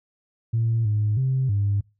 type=tone with pitch steps; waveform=sine; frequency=114.2 / 105.7 / 131.6 / 101 Hz; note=A#2 / G#2 / C3 / G#2; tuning=-35 / +31 / +10 / -48 cents; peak=-18 dBFS; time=0.53-1.81 s; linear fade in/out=10 ms; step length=320 ms; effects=noise-tail reverb RT60 0.3 s tail -26 dB re dry + tanh soft clip ceiling -15 dBFS